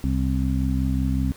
harmonic tone, 65.41 Hz, C2, in tune, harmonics 1 / 2 / 3 / 4, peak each -23 / -26 / -28 / -26 dBFS, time 0.04-1.32 s, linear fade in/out 0 ms, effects pink hiss -47 dBFS RMS until 1.36 s

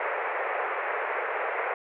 pink band-pass noise, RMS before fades -30 dBFS, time 0-1.74 s, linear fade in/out 2 ms, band 430 to 2300 Hz, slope 48 dB/octave, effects none

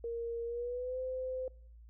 sine tone with pitch glide, 466.2 to 514.3 Hz, A#4 to C5, 0 to -30 cents, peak -35 dBFS, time 0.04-1.48 s, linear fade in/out 2 ms, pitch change +170 cents, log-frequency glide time 0.45-0.99 s, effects noise-tail reverb RT60 0.6 s tail -24 dB re dry + added 57 Hz sine -52 dBFS peak until 1.89 s

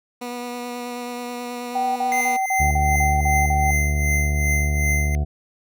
15% pulse tone with vibrato, 243.6 Hz, B3, 24 cents flat, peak -22 dBFS, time 0.21-2.37 s, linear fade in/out 10 ms, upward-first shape sine, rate 9.3 Hz, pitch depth 12 cents each way
sine tone bursts, 766 Hz, G5, 40 cents flat, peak -19 dBFS, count 8, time 1.75-3.71 s, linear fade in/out 5 ms, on 210 ms, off 40 ms
square tone with tremolo, 2075 Hz, C7, 15 cents flat, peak -20 dBFS, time 2.12-5.15 s, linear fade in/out 0 ms, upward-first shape triangle, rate 2.6 Hz, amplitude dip 75%
harmonic tone, 73.42 Hz, D2, in tune, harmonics 1 / 2 / 3 / 4 / 5 / 6 / 7 / 9 / 10, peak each -19 / -26 / -35 / -42 / -40 / -46 / -45 / -38 / -39 dBFS, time 2.59-5.25 s, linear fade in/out 20 ms
effects none

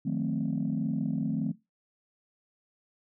sine chord, D# diminished seventh, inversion none, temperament equal with one note detuned, 155.56 / 180.35 / 220 / 261.6 Hz, D#3 / F#3 / A3 / C4, 0 / -44 / 0 / 0 cents, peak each -32 / -32 / -31 / -32 dBFS, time 0.05-1.52 s, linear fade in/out 10 ms, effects noise-tail reverb RT60 0.2 s tail -19 dB re dry + tanh soft clip ceiling -20 dBFS

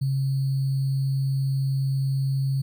sine tone with sample-and-hold, 135.4 Hz, C#3, 40 cents flat, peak -21 dBFS, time 0.01-2.62 s, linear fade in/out 10 ms, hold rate 4410 Hz, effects none

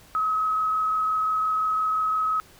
sine tone with frequency modulation, 1277 Hz, D#6, 45 cents sharp, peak -21 dBFS, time 0.15-2.4 s, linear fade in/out 0 ms, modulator 25.8 Hz, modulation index 0.5, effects pink hiss -52 dBFS RMS until 2.59 s

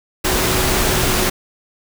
sine tone in noise, 370 Hz, F#4, in tune, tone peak -24 dBFS, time 0.24-1.3 s, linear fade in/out 10 ms, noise pink, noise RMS -17 dBFS, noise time 0.24-1.3 s, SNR -10 dB, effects none

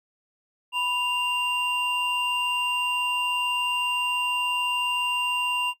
triangle tone pair together, 987.8 / 2787 Hz, B5 / F7, 0 / -4 cents, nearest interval octave + tritone, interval 1796 cents, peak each -27 / -22 dBFS, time 0.72-5.74 s, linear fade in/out 50 ms, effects noise-tail reverb RT60 0.1 s tail -18 dB re dry

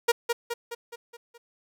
sawtooth tone with echo, 471.4 Hz, A#4, 19 cents sharp, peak -14 dBFS, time 0.08-0.12 s, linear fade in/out 10 ms, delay 210 ms, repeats 6, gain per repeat -5 dB, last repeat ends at 1.38 s, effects none

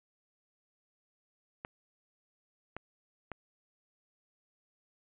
clicks, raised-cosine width 0.5 ms, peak -24 dBFS, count 3, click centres 1.649 / 2.766 / 3.317 s, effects resampled to 8000 Hz + 9-bit

